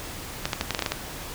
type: clicks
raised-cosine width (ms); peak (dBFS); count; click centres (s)
0.2; -7; 9; 0.455 / 0.532 / 0.611 / 0.707 / 0.748 / 0.792 / 0.823 / 0.862 / 0.92
effects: pink hiss -37 dBFS RMS until 1.34 s